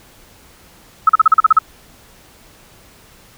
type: tone bursts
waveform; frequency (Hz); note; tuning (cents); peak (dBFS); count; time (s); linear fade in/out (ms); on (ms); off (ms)
sine; 1292; E6; -35; -4; 9; 1.07-1.589; 5; 23; 39
effects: pink hiss -46 dBFS RMS until 3.37 s